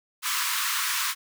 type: high-pass noise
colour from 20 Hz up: pink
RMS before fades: -27 dBFS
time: 0.22-1.15 s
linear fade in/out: 50 ms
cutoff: 980 Hz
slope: 96 dB/octave
effects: none